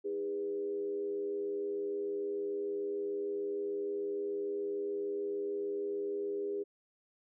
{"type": "tone with frequency modulation", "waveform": "sine", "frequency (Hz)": 405.1, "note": "G#4", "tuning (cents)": -43, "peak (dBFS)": -33, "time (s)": [0.04, 6.64], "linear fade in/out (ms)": 20, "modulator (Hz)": 86.7, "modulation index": 0.54, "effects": []}